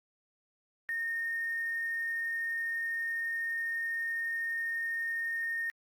sine tone with quantisation, 1838 Hz, A#6, 25 cents flat, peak -31 dBFS, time 0.89-5.7 s, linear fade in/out 0 ms, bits 9, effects Opus 48 kbps

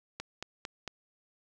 click train, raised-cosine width 0.2 ms, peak -20 dBFS, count 4, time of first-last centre 0.2-0.877 s, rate 4.43 Hz, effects none

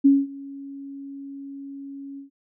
sine tone with ADSR envelope, 277 Hz, C#4, 1 cent flat, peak -10 dBFS, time 0.04-2.3 s, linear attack 16 ms, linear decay 210 ms, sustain -24 dB, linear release 120 ms, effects none

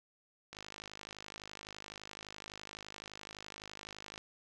click train, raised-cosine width 0.2 ms, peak -28 dBFS, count 190, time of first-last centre 0.53-4.179 s, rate 51.8 Hz, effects none

